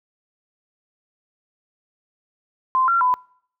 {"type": "tone with pitch steps", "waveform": "sine", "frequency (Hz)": [1038, 1371, 1002], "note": ["C6", "F6", "B5"], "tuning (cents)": [-14, -32, 25], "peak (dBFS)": -15, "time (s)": [2.75, 3.14], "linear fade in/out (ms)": 0, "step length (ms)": 130, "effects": ["noise-tail reverb RT60 0.6 s tail -26 dB re dry"]}